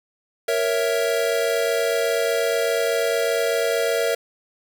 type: chord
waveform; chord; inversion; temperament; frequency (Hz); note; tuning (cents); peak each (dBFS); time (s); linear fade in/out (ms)
square; A# diminished; none; equal; 466.2 / 554.4 / 659.3; A#4 / C#5 / E5; 0 / 0 / 0; -23 / -26 / -25; 0.48-4.15; 5
effects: none